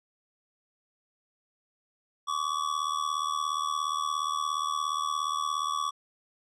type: tone with amplitude modulation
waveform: square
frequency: 1137 Hz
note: C#6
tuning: 44 cents sharp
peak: -25 dBFS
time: 2.27-5.91 s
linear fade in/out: 20 ms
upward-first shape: sine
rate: 77.1 Hz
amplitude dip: 80%
effects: low-pass 7000 Hz 12 dB/octave